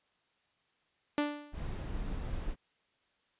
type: tone with exponential decay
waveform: sawtooth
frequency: 293.7 Hz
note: D4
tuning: in tune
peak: -22 dBFS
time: 1.18-1.64 s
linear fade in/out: 1 ms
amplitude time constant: 100 ms
type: noise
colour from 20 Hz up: brown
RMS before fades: -37 dBFS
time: 1.52-2.56 s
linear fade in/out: 50 ms
effects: white hiss -74 dBFS RMS until 3.39 s + resampled to 8000 Hz